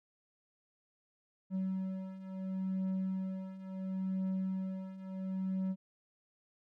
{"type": "beating tone pair", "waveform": "triangle", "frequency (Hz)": [188.6, 189.32], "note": ["F#3", "F#3"], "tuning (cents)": [33, 40], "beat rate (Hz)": 0.72, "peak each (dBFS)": [-38, -34], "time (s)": [1.5, 5.76], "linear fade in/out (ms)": 50, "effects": []}